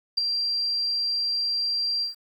sine tone with ADSR envelope, 4731 Hz, D8, 12 cents sharp, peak -16 dBFS, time 0.17-2.15 s, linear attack 13 ms, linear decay 4 ms, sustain -7 dB, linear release 130 ms, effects 9-bit

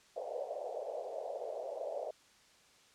white band-pass noise, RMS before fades -41 dBFS, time 0.16-2.11 s, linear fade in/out 5 ms, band 480 to 680 Hz, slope 48 dB/octave, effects white hiss -64 dBFS RMS until 2.94 s + low-pass 7000 Hz 12 dB/octave

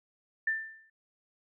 sine tone with exponential decay, 1780 Hz, A6, 20 cents sharp, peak -24 dBFS, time 0.47-0.9 s, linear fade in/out 5 ms, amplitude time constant 93 ms, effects none

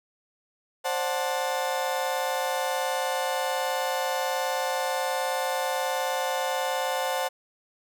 35% pulse chord, D dominant seventh, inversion third, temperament just, 528.6 / 587.3 / 734.2 / 881 Hz, C5 / D5 / F#5 / A5, +18 / 0 / -14 / +2 cents, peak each -28 / -34 / -29 / -30 dBFS, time 0.84-7.29 s, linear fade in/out 20 ms, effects none

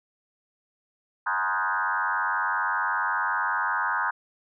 sine tone with frequency modulation, 1246 Hz, D#6, 2 cents sharp, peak -23 dBFS, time 1.26-4.11 s, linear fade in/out 10 ms, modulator 94.9 Hz, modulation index 4, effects none

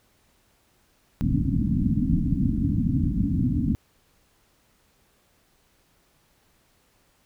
white low-pass noise, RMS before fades -23 dBFS, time 1.21-3.75 s, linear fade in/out 0 ms, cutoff 290 Hz, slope 96 dB/octave, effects pink hiss -64 dBFS RMS until 7.25 s

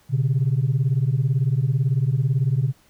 sine beating tone pair, 123.47 / 141.47 Hz, B2 / C#3, 0 / +36 cents, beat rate 18 Hz, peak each -19 dBFS, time 0.09-2.73 s, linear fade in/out 50 ms, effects tanh soft clip ceiling -13 dBFS + pink hiss -58 dBFS RMS until 2.89 s

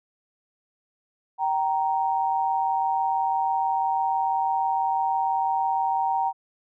sine tone pair together, 774.9 / 933 Hz, G5 / A#5, -20 / +1 cents, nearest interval minor third, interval 321 cents, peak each -24 dBFS, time 1.38-6.33 s, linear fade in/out 50 ms, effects none

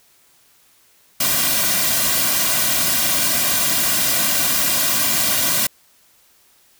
white noise with comb filter, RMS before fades -18 dBFS, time 1.2-5.67 s, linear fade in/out 5 ms, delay 2.3 ms, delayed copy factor -0.8, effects white hiss -55 dBFS RMS until 6.79 s

